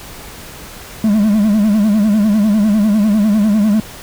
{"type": "tone with vibrato", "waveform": "triangle", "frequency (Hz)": 210.7, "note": "G#3", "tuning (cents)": 25, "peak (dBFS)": -7, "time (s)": [1.04, 3.8], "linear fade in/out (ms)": 2, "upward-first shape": "sine", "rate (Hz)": 10, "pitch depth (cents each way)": 94, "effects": ["pink hiss -33 dBFS RMS until 4.02 s"]}